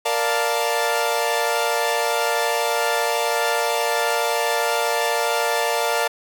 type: chord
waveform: sawtooth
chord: Bb major seventh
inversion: none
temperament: equal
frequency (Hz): 466.2 / 587.3 / 698.5 / 880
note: Bb4 / D5 / F5 / A5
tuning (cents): 0 / 0 / 0 / 0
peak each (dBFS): -21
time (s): 0.05-6.08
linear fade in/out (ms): 10
effects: none